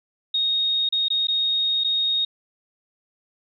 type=tone with dropouts; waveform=sine; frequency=3729 Hz; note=A#7; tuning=in tune; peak=-19 dBFS; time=0.34-2.25 s; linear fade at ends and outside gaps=5 ms; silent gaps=0.89-0.924 / 1.084-1.102 / 1.271-1.283 / 1.838-1.844 s; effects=none